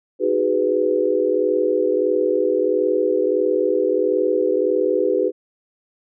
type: chord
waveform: sine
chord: G# minor seventh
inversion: second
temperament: just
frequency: 311.5 / 373.8 / 415.3 / 498.4 Hz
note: D#4 / F#4 / G#4 / B4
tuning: +2 / +18 / 0 / +16 cents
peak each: -25 / -21 / -21 / -20 dBFS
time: 0.19-5.32 s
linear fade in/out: 50 ms
effects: none